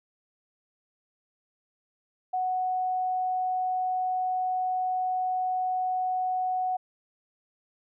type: tone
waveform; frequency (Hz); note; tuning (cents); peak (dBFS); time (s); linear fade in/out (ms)
sine; 740; F#5; 0; -25; 2.33-6.77; 10
effects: none